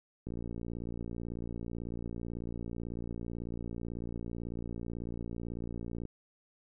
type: click train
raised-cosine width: 3 ms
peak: -27 dBFS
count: 337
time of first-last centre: 0.27-6.053 s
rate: 58.1 Hz
effects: none